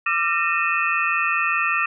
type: tone cluster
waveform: sine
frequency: 1182 / 1362 / 1834 / 2484 / 2649 Hz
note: D6 / F6 / A#6 / D#7 / E7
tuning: +11 / -44 / -29 / -3 / +8 cents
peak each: -25 dBFS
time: 0.06-1.86 s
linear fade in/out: 5 ms
effects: none

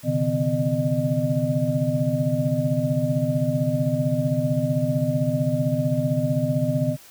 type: tone cluster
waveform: sine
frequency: 125.3 / 140.9 / 156.5 / 253.7 / 607 Hz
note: B2 / C#3 / D#3 / B3 / D#5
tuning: +25 / +29 / +10 / +47 / -43 cents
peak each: -26 dBFS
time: 0.03-6.97 s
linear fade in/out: 50 ms
effects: white hiss -48 dBFS RMS until 7.1 s

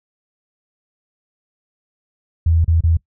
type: tone with dropouts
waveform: sine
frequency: 82.41 Hz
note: E2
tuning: in tune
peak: -11 dBFS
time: 2.46-2.97 s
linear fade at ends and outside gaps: 5 ms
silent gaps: 2.645-2.679 / 2.807-2.837 s
effects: noise-tail reverb RT60 0.1 s tail -22 dB re dry

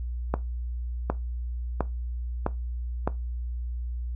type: accelerating click train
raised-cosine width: 1 ms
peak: -10 dBFS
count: 5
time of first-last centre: 0.34-3.075 s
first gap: 760 ms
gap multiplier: 0.93
effects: noise-tail reverb RT60 0.2 s tail -17 dB re dry + added 60 Hz sine -29 dBFS peak until 4.15 s

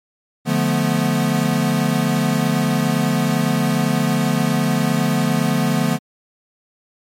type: chord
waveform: square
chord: B half-diminished seventh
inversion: first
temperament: equal with one note detuned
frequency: 146.83 / 174.61 / 217.1 / 246.9 Hz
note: D3 / F3 / A3 / B3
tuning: 0 / 0 / -23 / 0 cents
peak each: -22 dBFS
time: 0.45-5.99 s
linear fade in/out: 50 ms
effects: MP3 64 kbps

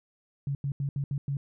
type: tone bursts at uneven times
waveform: sine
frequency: 139.7 Hz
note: C#3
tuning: 14 cents sharp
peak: -27 dBFS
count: 6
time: 0.47-0.55 / 0.64-0.72 / 0.8-0.89 / 0.96-1.04 / 1.11-1.18 / 1.28-1.37 s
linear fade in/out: 2 ms
effects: none

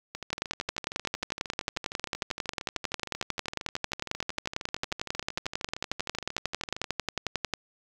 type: two click trains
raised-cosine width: 0.2 ms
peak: -11 / -19 dBFS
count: 81 / 88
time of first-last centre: 0.33-7.537 / 0.15-6.842 s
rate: 11.1 / 13 Hz
effects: 8-bit

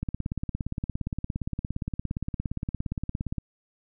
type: click train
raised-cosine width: 5 ms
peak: -17 dBFS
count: 59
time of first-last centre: 0.03-3.383 s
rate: 17.3 Hz
effects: none

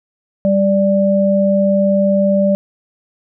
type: tone pair together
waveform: sine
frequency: 197.24 / 587.3 Hz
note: G3 / D5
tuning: +11 / 0 cents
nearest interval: octave + perfect fifth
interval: 1889 cents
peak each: -13 dBFS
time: 0.45-2.55 s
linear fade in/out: 0 ms
effects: none

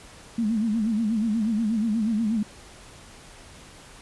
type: tone with vibrato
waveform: sine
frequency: 220 Hz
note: A3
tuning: in tune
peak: -21 dBFS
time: 0.38-2.43 s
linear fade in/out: 5 ms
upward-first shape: sine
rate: 8.3 Hz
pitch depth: 110 cents each way
effects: pink hiss -47 dBFS RMS until 4.01 s + resampled to 24000 Hz

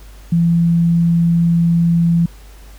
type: tone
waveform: sine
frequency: 168.9 Hz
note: E3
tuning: 42 cents sharp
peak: -10 dBFS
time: 0.32-2.26 s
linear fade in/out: 5 ms
effects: added 50 Hz sine -36 dBFS peak until 2.78 s + pink hiss -46 dBFS RMS until 2.78 s

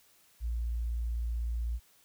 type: tone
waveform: sine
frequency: 58 Hz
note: A#1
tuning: 8 cents flat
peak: -30 dBFS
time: 0.4-1.8 s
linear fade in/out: 50 ms
effects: white hiss -64 dBFS RMS until 2.04 s

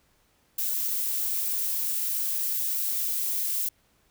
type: noise with high-pass filter sweep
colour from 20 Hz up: violet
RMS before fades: -28 dBFS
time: 0.58-3.69 s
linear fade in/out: 5 ms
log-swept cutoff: 220 to 2000 Hz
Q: 0.81
effects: pink hiss -66 dBFS RMS until 4.1 s

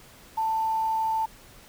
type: tone with quantisation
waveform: sine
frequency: 887 Hz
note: A5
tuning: 14 cents sharp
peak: -23 dBFS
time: 0.37-1.26 s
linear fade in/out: 10 ms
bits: 8
effects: pink hiss -51 dBFS RMS until 1.68 s

